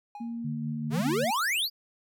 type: tone with exponential decay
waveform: triangle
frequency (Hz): 826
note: G#5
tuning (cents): -10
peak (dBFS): -35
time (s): 0.15-0.44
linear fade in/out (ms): 2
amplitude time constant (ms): 62
type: tone with pitch glide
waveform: sine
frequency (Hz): 233.1 to 229.2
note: A#3 to A#3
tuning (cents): 0 to -29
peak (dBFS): -32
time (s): 0.2-1.31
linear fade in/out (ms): 10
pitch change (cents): -29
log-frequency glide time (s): 0.45-0.61
type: tone with tremolo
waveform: sine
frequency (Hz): 148.4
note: D3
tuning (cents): +18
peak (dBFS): -31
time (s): 0.44-1.25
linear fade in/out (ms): 10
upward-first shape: sine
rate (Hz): 5.1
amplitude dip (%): 40
type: exponential sweep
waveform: square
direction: up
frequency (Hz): 123.4 to 4995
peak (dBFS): -26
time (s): 0.9-1.7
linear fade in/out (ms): 50
effects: none